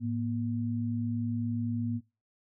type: tone pair together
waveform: sine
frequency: 108.7 / 238 Hz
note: A2 / A#3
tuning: -21 / +36 cents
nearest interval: octave + major second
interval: 1357 cents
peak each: -32 / -31 dBFS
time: 0-2.01 s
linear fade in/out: 50 ms
effects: noise-tail reverb RT60 0.3 s tail -23 dB re dry